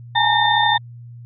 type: tone cluster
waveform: sine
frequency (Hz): 828 / 861 / 933 / 1823 / 3604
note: G#5 / A5 / A#5 / A#6 / A7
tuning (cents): -5 / -38 / +1 / -39 / +41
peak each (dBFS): -20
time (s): 0.15-0.78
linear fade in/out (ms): 10
effects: added 119 Hz sine -35 dBFS peak until 1.25 s